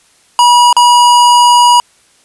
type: tone with dropouts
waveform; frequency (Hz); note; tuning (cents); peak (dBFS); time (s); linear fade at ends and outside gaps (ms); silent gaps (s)
square; 967; B5; -37; -4; 0.39-1.8; 1; 0.728-0.766
effects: white hiss -49 dBFS RMS until 2.24 s + resampled to 24000 Hz